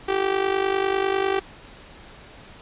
sawtooth tone with amplitude modulation, 388 Hz, G4, 18 cents flat, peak -13 dBFS, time 0.08-1.4 s, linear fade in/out 10 ms, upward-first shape sine, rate 50 Hz, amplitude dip 75%, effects pink hiss -45 dBFS RMS until 2.61 s + resampled to 8000 Hz

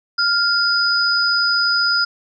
sine tone pair together, 1396.9 / 4978 Hz, F6 / D#8, 0 / 0 cents, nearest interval octave + minor seventh, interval 2200 cents, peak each -17 dBFS, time 0.18-2.05 s, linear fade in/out 10 ms, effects none

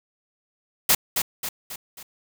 white noise with echo, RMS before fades -17 dBFS, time 0.89-0.95 s, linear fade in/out 5 ms, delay 270 ms, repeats 4, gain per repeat -6 dB, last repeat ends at 2.03 s, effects none

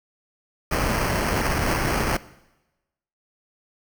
pink noise with sample-and-hold, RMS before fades -23 dBFS, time 0.71-2.17 s, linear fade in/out 5 ms, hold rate 3675 Hz, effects noise-tail reverb RT60 1.0 s tail -19 dB re dry

